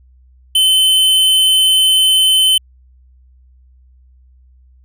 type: tone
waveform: square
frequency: 3058 Hz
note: G7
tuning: 44 cents flat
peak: -9 dBFS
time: 0.55-2.58 s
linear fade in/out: 5 ms
effects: added 63 Hz sine -44 dBFS peak until 4.84 s